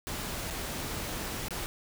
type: noise with dropouts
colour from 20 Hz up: pink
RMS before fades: -36 dBFS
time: 0.07-1.66 s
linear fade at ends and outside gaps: 0 ms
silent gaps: 0.502-0.507 / 1.484-1.507 s
effects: none